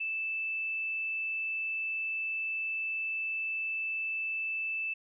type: tone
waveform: sine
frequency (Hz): 2637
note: E7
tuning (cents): 0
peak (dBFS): -31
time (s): 0-4.94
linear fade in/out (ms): 10
effects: none